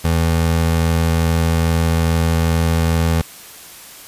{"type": "tone", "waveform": "25% pulse", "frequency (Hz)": 82.4, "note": "E2", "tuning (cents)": 0, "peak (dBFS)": -10, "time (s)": [0.04, 3.22], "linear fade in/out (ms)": 10, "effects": ["white hiss -38 dBFS RMS until 4.07 s", "resampled to 32000 Hz"]}